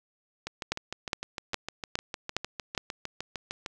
two click trains, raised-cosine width 0.2 ms, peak -10 / -17 dBFS, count 6 / 22, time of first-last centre 0.72-2.778 / 0.47-3.661 s, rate 2.43 / 6.58 Hz, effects none

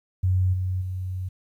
sine tone with level steps, 92.5 Hz, F#2, in tune, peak -18 / -23 / -27 dBFS, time 0.23-1.29 s, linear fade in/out 10 ms, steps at 0.53 / 0.81 s, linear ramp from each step 10 ms, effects 10-bit

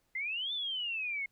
sine exponential two-way sweep, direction up then down, 2029 to 3582 to 2146 Hz, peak -33 dBFS, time 0.15-1.26 s, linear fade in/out 5 ms, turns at 0.53 s, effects pink hiss -75 dBFS RMS until 1.31 s

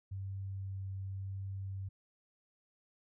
sine tone with vibrato, 96.7 Hz, G2, 23 cents flat, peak -38 dBFS, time 0.11-1.89 s, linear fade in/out 10 ms, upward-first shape triangle, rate 0.93 Hz, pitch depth 9 cents each way, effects none

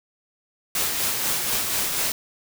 white noise with tremolo, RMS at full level -23 dBFS, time 0.75-2.12 s, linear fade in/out 2 ms, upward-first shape sine, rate 4.1 Hz, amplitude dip 35%, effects none

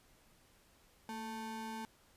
square ring-modulated tone, 330.5 Hz, E4, 5 cents sharp, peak -39 dBFS, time 1.09-1.85 s, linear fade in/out 0 ms, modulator 556 Hz, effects pink hiss -67 dBFS RMS until 2.16 s + resampled to 32000 Hz

